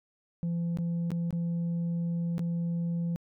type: tone with dropouts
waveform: sine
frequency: 170 Hz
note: F3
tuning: 46 cents flat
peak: -25 dBFS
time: 0.43-3.16 s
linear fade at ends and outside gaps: 0 ms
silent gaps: 0.772-0.786 / 1.105-1.117 / 1.307-1.327 / 2.381-2.393 s
effects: tanh soft clip ceiling -27 dBFS